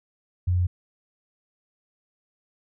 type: tone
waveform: sine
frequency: 89.5 Hz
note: F2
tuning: 43 cents sharp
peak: -19 dBFS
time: 0.47-0.67 s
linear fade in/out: 10 ms
effects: none